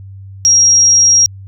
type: tone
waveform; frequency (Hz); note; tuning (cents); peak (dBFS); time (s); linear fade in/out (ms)
sine; 5630; F8; +13; -5; 0.45-1.26; 0
effects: added 97 Hz sine -29 dBFS peak until 1.47 s